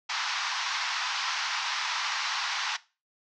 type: band-pass noise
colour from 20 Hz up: pink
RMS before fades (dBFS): -31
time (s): 0.09-2.77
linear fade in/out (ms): 10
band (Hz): 860 to 6000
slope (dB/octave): 48
effects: noise-tail reverb RT60 0.3 s tail -18 dB re dry